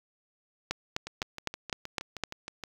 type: two click trains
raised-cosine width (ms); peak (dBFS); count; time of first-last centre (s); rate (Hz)
0.2; -12 / -21; 7 / 11; 0.71-2.237 / 1.07-2.637; 3.93 / 6.38
effects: 7-bit